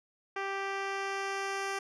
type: tone with low-pass filter sweep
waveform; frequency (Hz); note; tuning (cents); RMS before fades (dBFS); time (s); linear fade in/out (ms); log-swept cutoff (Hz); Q
10% pulse; 392; G4; 0; -35; 0.36-1.79; 5; 3000 to 8400; 0.74
effects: none